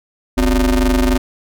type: ring-modulated tone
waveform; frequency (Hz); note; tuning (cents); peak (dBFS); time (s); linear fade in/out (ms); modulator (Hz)
35% pulse; 107.1; A2; -46; -7; 0.37-1.18; 10; 149
effects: none